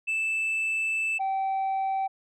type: tone pair in turn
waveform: sine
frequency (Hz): 2637 / 772.7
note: E7 / G5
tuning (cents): 0 / -25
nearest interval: octave + major sixth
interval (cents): 2125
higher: first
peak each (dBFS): -22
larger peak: neither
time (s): 0.07-1.19 / 1.19-2.08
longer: first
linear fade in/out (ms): 20
effects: tanh soft clip ceiling -24 dBFS